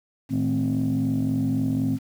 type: tone cluster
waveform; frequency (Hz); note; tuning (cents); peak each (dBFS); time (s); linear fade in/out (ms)
sine; 114.2 / 160.1 / 219 / 262.8; A#2 / D#3 / A3 / C4; -35 / +50 / -8 / +8; -26 / -28 / -28 / -22; 0.29-1.99; 50
effects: tanh soft clip ceiling -16 dBFS + 8-bit